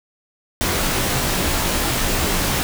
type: noise with comb filter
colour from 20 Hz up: pink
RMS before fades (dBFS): -20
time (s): 0.61-2.63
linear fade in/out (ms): 0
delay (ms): 19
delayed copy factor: -0.7
effects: none